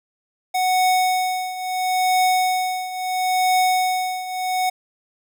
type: tone with tremolo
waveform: square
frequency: 740 Hz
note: F#5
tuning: in tune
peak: -15 dBFS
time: 0.54-4.7 s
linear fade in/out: 10 ms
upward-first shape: triangle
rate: 0.74 Hz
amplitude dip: 80%
effects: none